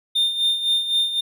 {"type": "tone with tremolo", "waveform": "triangle", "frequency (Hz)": 3622, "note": "A7", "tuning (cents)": 49, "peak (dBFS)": -14, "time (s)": [0.15, 1.21], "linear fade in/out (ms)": 10, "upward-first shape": "sine", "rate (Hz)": 3.9, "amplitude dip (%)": 65, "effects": []}